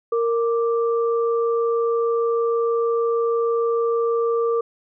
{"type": "tone pair together", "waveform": "sine", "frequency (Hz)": [463.2, 1174.7], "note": ["A#4", "D6"], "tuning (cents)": [-11, 0], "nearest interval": "octave + major third", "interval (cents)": 1611, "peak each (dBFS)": [-18, -27], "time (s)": [0.12, 4.61], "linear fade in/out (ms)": 5, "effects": []}